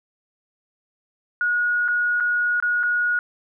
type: tone with dropouts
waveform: sine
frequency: 1449 Hz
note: F#6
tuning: 37 cents flat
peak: -18 dBFS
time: 1.41-3.19 s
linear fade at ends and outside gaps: 1 ms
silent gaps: 1.88-1.885 / 2.201-2.206 / 2.601-2.625 / 2.831-2.835 s
effects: none